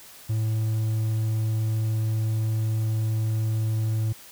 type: tone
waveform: triangle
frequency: 110 Hz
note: A2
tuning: in tune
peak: -20 dBFS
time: 0.29-4.13 s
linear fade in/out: 10 ms
effects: white hiss -47 dBFS RMS until 4.31 s